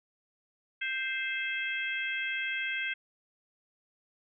harmonic tone with a mistuned harmonic, 523.3 Hz, C5, in tune, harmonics 3 / 4 / 5 / 6, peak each -35 / -35 / -36 / -41 dBFS, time 0.81-2.94 s, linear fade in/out 10 ms, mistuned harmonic 6, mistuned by +53 cents, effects none

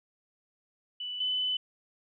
sine tone pair in turn, 2974 / 3010 Hz, F#7 / F#7, +8 / +29 cents, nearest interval unison, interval 21 cents, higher second, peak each -34 / -27 dBFS, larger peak second, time 1-1.2 / 1.2-1.57 s, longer second, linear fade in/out 5 ms, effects none

